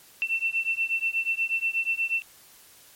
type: beating tone pair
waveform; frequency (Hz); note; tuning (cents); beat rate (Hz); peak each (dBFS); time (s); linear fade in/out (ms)
sine; 2686 / 2694.3; E7 / E7; +32 / +37; 8.3; -27; 0.22-2.22; 0
effects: white hiss -53 dBFS RMS until 2.95 s + MP3 64 kbps